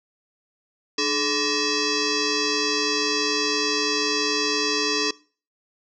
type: tone with frequency modulation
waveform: sine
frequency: 2602 Hz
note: E7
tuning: 23 cents flat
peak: -20 dBFS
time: 0.98-5.11 s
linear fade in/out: 5 ms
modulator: 725 Hz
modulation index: 4.5
effects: noise-tail reverb RT60 0.4 s tail -22 dB re dry